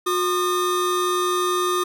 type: tone pair together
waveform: square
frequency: 361.8 / 1217 Hz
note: F#4 / D#6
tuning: -39 / -39 cents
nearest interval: octave + major sixth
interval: 2100 cents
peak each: -23 dBFS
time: 0.06-1.84 s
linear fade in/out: 10 ms
effects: none